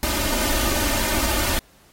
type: noise with comb filter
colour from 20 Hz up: pink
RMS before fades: -22 dBFS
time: 0.03-1.59 s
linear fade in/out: 0 ms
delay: 3.3 ms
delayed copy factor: +0.95
effects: pink hiss -55 dBFS RMS until 1.92 s + AAC 48 kbps